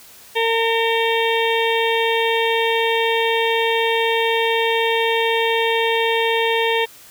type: harmonic tone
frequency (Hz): 456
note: A#4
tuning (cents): -38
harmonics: 1 / 2 / 4 / 5 / 6 / 7 / 8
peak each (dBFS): -19 / -22 / -25 / -26 / -27 / -27 / -28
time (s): 0.35-6.86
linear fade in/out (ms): 20
effects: white hiss -44 dBFS RMS until 7.1 s